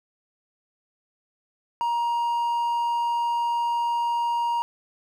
triangle tone, 943 Hz, A#5, 20 cents sharp, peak -20 dBFS, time 1.81-4.62 s, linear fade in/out 0 ms, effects none

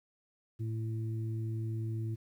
harmonic tone, 111.5 Hz, A2, 23 cents sharp, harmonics 1 / 2 / 3, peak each -33 / -49 / -44 dBFS, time 0.59-2.16 s, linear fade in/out 20 ms, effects 11-bit

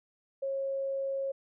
sine tone, 544 Hz, C#5, 33 cents flat, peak -30 dBFS, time 0.42-1.32 s, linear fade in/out 10 ms, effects none

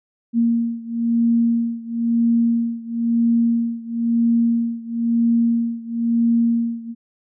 sine beating tone pair, 232.3 / 233.3 Hz, A#3 / A#3, -6 / +2 cents, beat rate 1 Hz, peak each -18 / -20 dBFS, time 0.33-6.95 s, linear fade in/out 50 ms, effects none

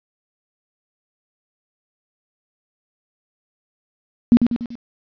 sine tone with echo, 237 Hz, A#3, 29 cents sharp, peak -6 dBFS, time 4.32-4.37 s, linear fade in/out 0 ms, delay 96 ms, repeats 4, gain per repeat -6 dB, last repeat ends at 4.754 s, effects resampled to 11025 Hz + 8-bit

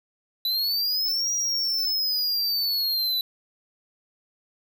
square linear two-way sweep, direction up then down, 3951 to 5760 to 3951 Hz, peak -23 dBFS, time 0.45-3.21 s, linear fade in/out 2 ms, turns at 1.33 s, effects none

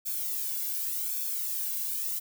violet noise with flanger, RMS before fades -32 dBFS, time 0.05-2.2 s, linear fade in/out 20 ms, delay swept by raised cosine 1 to 1.62 ms, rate 0.87 Hz, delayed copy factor -0.95, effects none

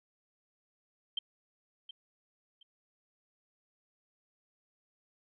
sine tone with echo, 3136 Hz, G7, in tune, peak -30 dBFS, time 1.17-1.19 s, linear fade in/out 5 ms, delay 720 ms, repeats 2, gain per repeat -13 dB, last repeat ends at 2.63 s, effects none

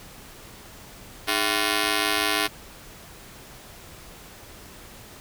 5% pulse ring-modulated tone, 359.9 Hz, F#4, 48 cents flat, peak -7 dBFS, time 1.27-2.48 s, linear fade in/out 20 ms, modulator 52.9 Hz, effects pink hiss -45 dBFS RMS until 5.2 s

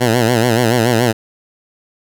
10% pulse tone with vibrato, 118 Hz, A#2, 22 cents sharp, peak -3 dBFS, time 0-1.13 s, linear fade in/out 20 ms, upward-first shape sine, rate 7 Hz, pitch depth 110 cents each way, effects none

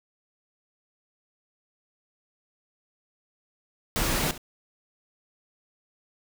pink noise with echo, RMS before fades -26 dBFS, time 3.96-4.31 s, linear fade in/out 0 ms, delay 68 ms, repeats 1, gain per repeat -15 dB, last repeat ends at 4.378 s, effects none

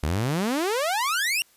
sawtooth exponential sweep, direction up, 69.3 to 2870 Hz, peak -19 dBFS, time 0.03-1.42 s, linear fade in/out 0 ms, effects white hiss -59 dBFS RMS until 1.56 s + resampled to 32000 Hz

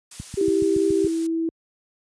blue noise, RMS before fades -37 dBFS, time 0.11-1.27 s, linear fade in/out 5 ms
click train, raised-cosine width 5 ms, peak -19 dBFS, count 7, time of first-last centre 0.2-1.045 s, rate 7.1 Hz
sine tone with vibrato, 392 Hz, G4, in tune, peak -19 dBFS, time 0.37-1.08 s, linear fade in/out 10 ms, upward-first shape sine, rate 4.4 Hz, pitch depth 10 cents each way
sine tone, 327.7 Hz, E4, 10 cents flat, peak -21 dBFS, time 0.41-1.49 s, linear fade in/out 2 ms
effects high-pass 60 Hz 12 dB/octave + resampled to 22050 Hz

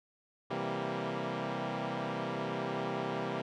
10% pulse chord, C dominant seventh, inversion none, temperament equal, 130.81 / 164.81 / 196 / 233.1 Hz, C3 / E3 / G3 / Bb3, 0 / 0 / 0 / 0 cents, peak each -31 dBFS, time 0.5-3.42 s, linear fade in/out 10 ms, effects low-pass 3000 Hz 12 dB/octave

